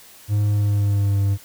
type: tone with pitch glide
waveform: triangle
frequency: 103.83 to 99.49 Hz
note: G#2 to G2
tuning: 0 to +26 cents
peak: -14 dBFS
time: 0.28-1.38 s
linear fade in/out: 50 ms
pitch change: -74 cents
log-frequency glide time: 0.48-1.19 s
effects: white hiss -46 dBFS RMS until 1.44 s